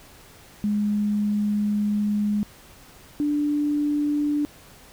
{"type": "tone pair in turn", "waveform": "sine", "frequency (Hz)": [207.8, 293.9], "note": ["G#3", "D4"], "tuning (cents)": [1, 1], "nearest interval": "tritone", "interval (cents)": 600, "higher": "second", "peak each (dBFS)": -20, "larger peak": "neither", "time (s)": [[0.64, 2.43], [3.2, 4.45]], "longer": "first", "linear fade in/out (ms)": 0, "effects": ["pink hiss -49 dBFS RMS until 4.92 s"]}